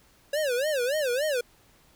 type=tone with vibrato; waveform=square; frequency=547 Hz; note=C#5; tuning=23 cents flat; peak=-25 dBFS; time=0.33-1.41 s; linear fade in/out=5 ms; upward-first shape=sine; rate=3.5 Hz; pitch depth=230 cents each way; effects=pink hiss -60 dBFS RMS until 1.95 s